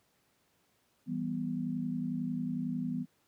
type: chord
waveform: sine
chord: E minor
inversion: none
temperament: equal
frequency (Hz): 164.81 / 196 / 246.9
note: E3 / G3 / B3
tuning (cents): 0 / 0 / 0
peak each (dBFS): -37 / -38 / -34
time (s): 1.06-3.06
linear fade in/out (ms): 50
effects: pink hiss -72 dBFS RMS until 3.27 s + high-pass 100 Hz 12 dB/octave